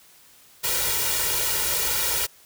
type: noise with comb filter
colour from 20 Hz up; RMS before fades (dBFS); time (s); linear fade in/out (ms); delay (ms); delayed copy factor
white; -24; 0.63-2.27; 20; 2.1; +0.9
effects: white hiss -53 dBFS RMS until 2.45 s